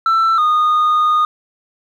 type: tone pair in turn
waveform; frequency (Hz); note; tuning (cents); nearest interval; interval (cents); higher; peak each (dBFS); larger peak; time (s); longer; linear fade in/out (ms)
sine; 1333 / 1230.6; E6 / D#6; +19 / -19; minor second; 138; first; -8; neither; 0.06-0.38 / 0.38-1.25; second; 2
effects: tanh soft clip ceiling -10 dBFS + 8-bit